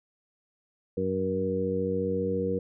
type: harmonic tone with a mistuned harmonic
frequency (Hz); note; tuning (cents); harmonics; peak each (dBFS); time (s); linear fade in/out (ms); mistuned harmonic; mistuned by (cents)
94.5; F#2; +37; 1 / 2 / 3 / 4 / 5; -36 / -32 / -35 / -35 / -28; 0.97-2.59; 5; 1; +21
effects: none